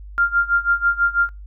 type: tone with tremolo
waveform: sine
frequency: 1396 Hz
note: F6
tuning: 1 cent flat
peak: -12 dBFS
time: 0.18-1.29 s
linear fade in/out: 0 ms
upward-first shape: sine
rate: 6.1 Hz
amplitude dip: 90%
effects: noise-tail reverb RT60 0.2 s tail -25 dB re dry + added 50 Hz sine -34 dBFS peak until 1.46 s